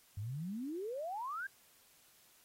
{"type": "exponential sweep", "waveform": "sine", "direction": "up", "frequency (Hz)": [94.5, 1640], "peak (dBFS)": -38, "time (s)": [0.17, 1.47], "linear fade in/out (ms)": 5, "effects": ["white hiss -66 dBFS RMS until 2.44 s", "AAC 48 kbps"]}